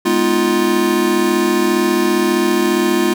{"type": "chord", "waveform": "square", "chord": "F half-diminished seventh", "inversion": "first", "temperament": "just", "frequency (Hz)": [209.5, 251.4, 314.3, 349.2], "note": ["Ab3", "Cb4", "Eb4", "F4"], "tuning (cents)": [15, 31, 18, 0], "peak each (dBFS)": [-21, -21, -21, -16], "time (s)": [0.05, 3.14], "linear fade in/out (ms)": 10, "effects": []}